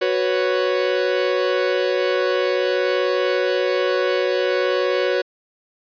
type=chord; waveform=45% pulse; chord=F# suspended fourth; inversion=none; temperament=equal; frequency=370 / 493.9 / 554.4 Hz; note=F#4 / B4 / C#5; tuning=0 / 0 / 0 cents; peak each=-22 dBFS; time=0.01-5.22 s; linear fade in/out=10 ms; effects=resampled to 11025 Hz